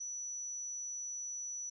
sine tone, 5920 Hz, F#8, in tune, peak -39 dBFS, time 0-1.7 s, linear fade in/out 10 ms, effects none

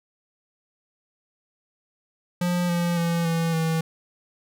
square tone with pitch steps, 176.6 / 172.87 / 169.21 / 165.63 / 162.13 Hz, F3 / F3 / E3 / E3 / E3, +20 / -17 / +46 / +9 / -28 cents, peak -22 dBFS, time 2.41-3.81 s, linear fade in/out 5 ms, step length 280 ms, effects none

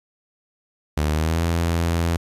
sawtooth tone with pitch glide, 75.4 to 84.15 Hz, D2 to E2, +46 to +36 cents, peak -15 dBFS, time 0.97-2.17 s, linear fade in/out 5 ms, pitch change +190 cents, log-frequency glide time 1.07-1.43 s, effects resampled to 32000 Hz + 9-bit

